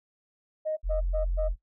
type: tone bursts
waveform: sine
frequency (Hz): 622.3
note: D#5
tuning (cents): 0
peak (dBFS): -26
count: 4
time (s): 0.65-1.49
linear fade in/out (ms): 20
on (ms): 120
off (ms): 120
type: tone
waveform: sine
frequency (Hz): 44.02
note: F1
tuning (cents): +14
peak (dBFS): -24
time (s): 0.83-1.56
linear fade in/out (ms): 50
effects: noise-tail reverb RT60 0.1 s tail -18 dB re dry + tanh soft clip ceiling -19 dBFS